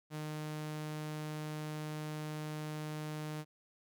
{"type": "tone", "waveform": "sawtooth", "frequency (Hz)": 153, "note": "D#3", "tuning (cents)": -29, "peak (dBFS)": -35, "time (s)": [0.1, 3.45], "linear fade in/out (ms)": 50, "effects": []}